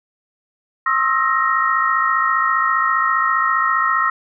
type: tone cluster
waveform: sine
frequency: 1070 / 1280 / 1335 / 1870 Hz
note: C6 / D#6 / E6 / A#6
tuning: +38 / +49 / +22 / +5 cents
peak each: -20 dBFS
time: 0.86-4.1 s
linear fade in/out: 5 ms
effects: none